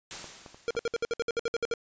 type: noise with exponential decay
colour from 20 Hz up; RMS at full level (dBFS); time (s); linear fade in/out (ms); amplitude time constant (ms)
white; -37; 0.11-1.17; 0; 230
type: clicks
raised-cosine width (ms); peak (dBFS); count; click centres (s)
1; -29 / -31 / -34 / -28; 4; 0.243 / 0.462 / 0.545 / 0.751
type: tone bursts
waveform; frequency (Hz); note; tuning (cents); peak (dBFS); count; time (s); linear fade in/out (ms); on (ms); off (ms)
square; 466.2; A#4; 0; -27; 13; 0.68-1.738; 0; 26; 60
effects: resampled to 16000 Hz